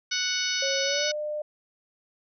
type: harmonic tone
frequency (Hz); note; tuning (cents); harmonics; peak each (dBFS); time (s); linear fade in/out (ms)
740; F#5; 0; 2 / 3 / 4 / 5 / 6 / 7 / 8; -33 / -33 / -33 / -33 / -33 / -33 / -33; 0.11-1.12; 10
type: tone with pitch glide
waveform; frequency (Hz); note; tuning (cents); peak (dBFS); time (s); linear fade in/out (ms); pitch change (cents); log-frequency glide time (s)
sine; 548 to 601.1; C#5 to D5; -20 to +40; -28; 0.62-1.42; 5; +160; 0.83-1.08
effects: none